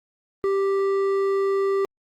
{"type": "tone with hard clipping", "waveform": "sine", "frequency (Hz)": 392, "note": "G4", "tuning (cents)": 0, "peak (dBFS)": -21, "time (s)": [0.44, 1.85], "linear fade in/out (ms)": 0, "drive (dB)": 8, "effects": ["Opus 32 kbps"]}